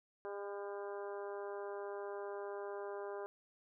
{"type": "harmonic tone with a mistuned harmonic", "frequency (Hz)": 201.7, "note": "G3", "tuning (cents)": 50, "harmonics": [2, 3, 4, 5, 6, 7, 8], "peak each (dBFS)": [-43, -48, -51, -52, -56, -58, -58], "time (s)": [0.25, 3.26], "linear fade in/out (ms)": 0, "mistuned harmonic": 8, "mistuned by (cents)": -28, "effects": []}